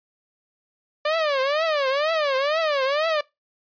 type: tone with vibrato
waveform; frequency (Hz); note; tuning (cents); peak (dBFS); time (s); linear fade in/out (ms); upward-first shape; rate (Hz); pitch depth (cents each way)
sawtooth; 587; D5; -1; -16; 1.05-3.21; 5; triangle; 2.1; 220
effects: noise-tail reverb RT60 0.2 s tail -22 dB re dry + resampled to 11025 Hz